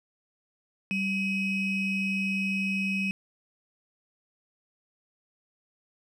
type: ring-modulated tone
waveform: triangle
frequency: 1364 Hz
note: F6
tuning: 41 cents flat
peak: -21 dBFS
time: 0.91-3.11 s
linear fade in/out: 0 ms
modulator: 1170 Hz
effects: none